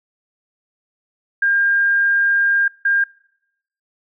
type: tone bursts at uneven times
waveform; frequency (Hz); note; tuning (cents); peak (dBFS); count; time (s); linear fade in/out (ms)
sine; 1606; G6; +41; -13; 2; 1.42-2.68 / 2.85-3.04; 5
effects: noise-tail reverb RT60 0.8 s tail -23 dB re dry